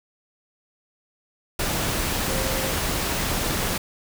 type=tone in noise; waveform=sine; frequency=529 Hz; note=C5; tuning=19 cents sharp; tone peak=-31 dBFS; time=2.29-2.71 s; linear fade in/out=5 ms; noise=pink; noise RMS=-25 dBFS; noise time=1.59-3.78 s; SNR=-9 dB; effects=none